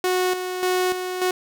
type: tone with tremolo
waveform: sawtooth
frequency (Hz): 366.6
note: F#4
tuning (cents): -16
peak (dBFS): -15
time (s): 0.04-1.31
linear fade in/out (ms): 2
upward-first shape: square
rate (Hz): 1.7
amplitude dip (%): 55
effects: none